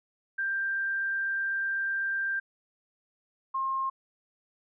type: tone pair in turn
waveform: sine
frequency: 1582 / 1067.5 Hz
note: G6 / C6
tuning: +15 / +34 cents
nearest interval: perfect fifth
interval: 681 cents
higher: first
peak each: -27 dBFS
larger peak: neither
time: 0.38-2.4 / 3.54-3.9 s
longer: first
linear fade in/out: 10 ms
effects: none